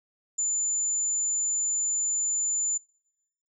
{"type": "tone", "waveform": "sine", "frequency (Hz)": 7060, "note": "A8", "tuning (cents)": 5, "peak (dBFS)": -24, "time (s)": [0.38, 2.78], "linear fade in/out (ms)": 10, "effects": ["noise-tail reverb RT60 0.9 s tail -26 dB re dry"]}